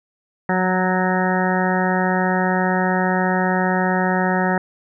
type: harmonic tone with a mistuned harmonic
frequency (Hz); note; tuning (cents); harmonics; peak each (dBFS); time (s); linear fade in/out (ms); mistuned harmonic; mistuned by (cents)
185; F#3; 0; 1 / 2 / 3 / 4 / 5 / 7 / 8 / 9 / 10; -20 / -25 / -26 / -24 / -25 / -30 / -30 / -29 / -26; 0.49-4.58; 2; 1; -18
effects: none